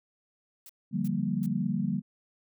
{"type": "noise bursts", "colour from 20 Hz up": "blue", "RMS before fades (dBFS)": -48, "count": 3, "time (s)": [0.66, 1.462], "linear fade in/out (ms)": 2, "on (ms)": 34, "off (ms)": 350}
{"type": "chord", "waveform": "sine", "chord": "G minor seventh", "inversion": "second", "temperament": "equal", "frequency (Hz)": [146.83, 174.61, 196, 233.1], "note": ["D3", "F3", "G3", "Bb3"], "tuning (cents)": [0, 0, 0, 0], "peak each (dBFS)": [-34, -33, -30, -32], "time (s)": [0.91, 2.02], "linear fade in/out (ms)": 50}
{"effects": []}